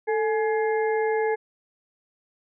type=harmonic tone with a mistuned harmonic; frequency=421.9 Hz; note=G#4; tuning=27 cents sharp; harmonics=1 / 2 / 4 / 5; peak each=-22 / -28 / -34 / -36 dBFS; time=0.07-1.36 s; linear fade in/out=20 ms; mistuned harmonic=1; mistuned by=+80 cents; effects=none